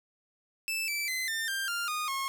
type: tone with pitch steps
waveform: sawtooth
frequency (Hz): 2637 / 2322 / 2045 / 1801.1 / 1586.2 / 1396.9 / 1230.2 / 1083.4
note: E7 / D7 / C7 / A6 / G6 / F6 / D#6 / C#6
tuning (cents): 0 / -20 / -40 / +40 / +20 / 0 / -20 / -40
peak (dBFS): -27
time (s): 0.68-2.28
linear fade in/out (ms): 0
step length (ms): 200
effects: 10-bit